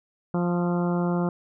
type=harmonic tone with a mistuned harmonic; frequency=175.2 Hz; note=F3; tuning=6 cents sharp; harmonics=1 / 2 / 3 / 4 / 5 / 6 / 7 / 8; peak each=-23 / -29 / -33 / -35 / -37 / -39 / -40 / -41 dBFS; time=0.34-1.29 s; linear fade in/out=2 ms; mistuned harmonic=8; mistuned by=-27 cents; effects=none